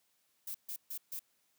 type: noise bursts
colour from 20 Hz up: violet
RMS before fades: -41 dBFS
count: 4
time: 0.47-1.194 s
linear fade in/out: 5 ms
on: 76 ms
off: 140 ms
effects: white hiss -75 dBFS RMS until 1.58 s + high-pass 100 Hz 12 dB/octave